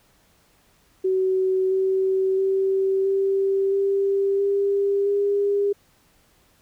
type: tone with pitch steps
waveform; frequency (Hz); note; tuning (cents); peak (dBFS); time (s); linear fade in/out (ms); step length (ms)
sine; 376.5 / 380.9 / 385.3 / 389.8 / 394.3 / 398.9 / 403.5; F#4 / G4 / G4 / G4 / G4 / G4 / G#4; +30 / -50 / -30 / -10 / +10 / +30 / -50; -18; 1.04-5.73; 10; 670
effects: pink hiss -60 dBFS RMS until 6.61 s